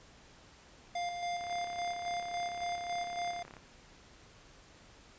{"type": "tone with tremolo", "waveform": "square", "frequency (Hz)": 700, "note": "F5", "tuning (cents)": 4, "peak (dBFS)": -34, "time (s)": [0.95, 3.43], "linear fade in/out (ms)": 5, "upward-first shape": "square", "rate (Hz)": 3.6, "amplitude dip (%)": 40}
{"type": "click train", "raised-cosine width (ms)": 0.5, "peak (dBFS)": -34, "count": 75, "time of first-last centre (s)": [1.41, 3.567], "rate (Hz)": 34.3}
{"effects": ["pink hiss -58 dBFS RMS until 5.18 s", "resampled to 16000 Hz"]}